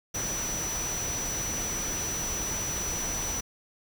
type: tone in noise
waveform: sine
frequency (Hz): 5920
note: F#8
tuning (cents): 0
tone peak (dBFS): -31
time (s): 0.14-3.41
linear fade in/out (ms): 10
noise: pink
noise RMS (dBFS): -35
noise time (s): 0.14-3.41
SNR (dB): +1
effects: none